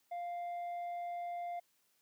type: tone with tanh clipping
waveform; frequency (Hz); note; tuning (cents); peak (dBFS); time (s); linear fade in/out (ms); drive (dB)
sine; 698.5; F5; 0; -39; 0.11-1.6; 10; 4
effects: white hiss -75 dBFS RMS until 2.01 s + high-pass 100 Hz 12 dB/octave